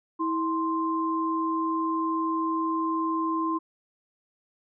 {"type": "tone pair together", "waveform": "sine", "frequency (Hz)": [324.2, 1046.5], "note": ["E4", "C6"], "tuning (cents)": [-29, 0], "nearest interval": "octave + minor sixth", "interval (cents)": 2029, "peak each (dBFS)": -27, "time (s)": [0.19, 3.59], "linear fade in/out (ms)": 20, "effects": []}